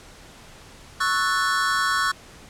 square chord, F# minor seventh, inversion second, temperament equal, 1108.7 / 1318.5 / 1480 / 1760 Hz, C#6 / E6 / F#6 / A6, 0 / 0 / 0 / 0 cents, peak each -25 / -28 / -25 / -29 dBFS, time 1-2.12 s, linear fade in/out 10 ms, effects pink hiss -46 dBFS RMS until 2.49 s + low-pass 9000 Hz 12 dB/octave

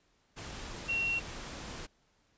sine tone in noise, 2734 Hz, F7, 37 cents flat, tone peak -29 dBFS, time 0.88-1.2 s, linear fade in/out 20 ms, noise pink, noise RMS -43 dBFS, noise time 0.36-1.87 s, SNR +11 dB, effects pink hiss -71 dBFS RMS until 2.37 s + resampled to 16000 Hz

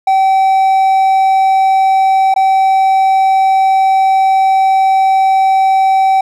triangle tone with dropouts, 769 Hz, G5, 33 cents flat, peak -5 dBFS, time 0.07-6.21 s, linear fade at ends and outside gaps 5 ms, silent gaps 2.341-2.361 s, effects none

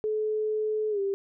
sine tone with pitch glide, 430 to 394.3 Hz, A4 to G4, -40 to +10 cents, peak -25 dBFS, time 0.04-1.14 s, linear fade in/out 0 ms, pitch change -150 cents, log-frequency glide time 0.9-1 s, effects none

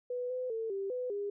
sine tone with pitch steps, 494.3 / 506 / 448.9 / 392.1 / 500 / 405.9 Hz, B4 / B4 / A4 / G4 / B4 / G#4, +1 / +42 / +35 / 0 / +21 / -40 cents, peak -33 dBFS, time 0.1-1.3 s, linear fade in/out 5 ms, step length 200 ms, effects none

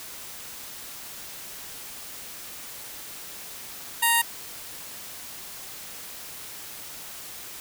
5% pulse tone with notch filter, 932.3 Hz, A#5, in tune, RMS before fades -21 dBFS, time 4.02-4.22 s, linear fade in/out 10 ms, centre 5600 Hz, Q 0.55, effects white hiss -40 dBFS RMS until 7.6 s

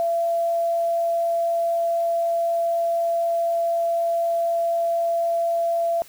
sine tone, 676 Hz, E5, 43 cents sharp, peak -19 dBFS, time 0-6.02 s, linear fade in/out 0 ms, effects white hiss -48 dBFS RMS until 6.08 s

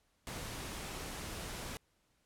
pink noise, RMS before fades -43 dBFS, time 0.27-1.77 s, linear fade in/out 0 ms, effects pink hiss -75 dBFS RMS until 2.25 s + low-pass 12000 Hz 12 dB/octave

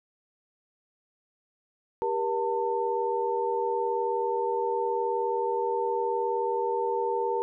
sine tone cluster, 396.8 / 475.9 / 897 Hz, G4 / A#4 / A5, +21 / +36 / +33 cents, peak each -30 / -29 / -29 dBFS, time 2.02-7.42 s, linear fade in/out 0 ms, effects none

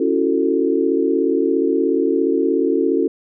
sine chord, F# minor seventh, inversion second, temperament just, 277.5 / 333 / 370 / 444 Hz, C#4 / E4 / F#4 / A4, +2 / +18 / 0 / +16 cents, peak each -20 dBFS, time 0-3.08 s, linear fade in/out 5 ms, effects none

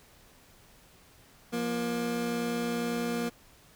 25% pulse tone pair together, 174.61 / 236.9 Hz, F3 / A#3, 0 / +28 cents, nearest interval perfect fourth, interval 528 cents, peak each -34 / -26 dBFS, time 1.52-3.3 s, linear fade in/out 20 ms, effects pink hiss -58 dBFS RMS until 3.75 s

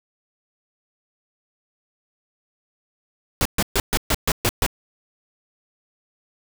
pink noise bursts, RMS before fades -19 dBFS, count 8, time 3.41-4.664 s, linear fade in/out 0 ms, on 43 ms, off 130 ms, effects none

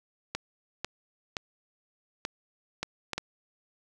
clicks, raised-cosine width 0.2 ms, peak -14 dBFS, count 7, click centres 0.35 / 0.846 / 1.368 / 2.251 / 2.83 / 3.133 / 3.18 s, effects none

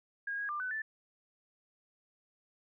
sine tone with pitch steps, 1631 / 1648 / 1192 / 1505 / 1758 Hz, G#6 / G#6 / D6 / F#6 / A6, -32 / -14 / +25 / +29 / -2 cents, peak -34 dBFS, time 0.27-0.82 s, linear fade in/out 5 ms, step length 110 ms, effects none

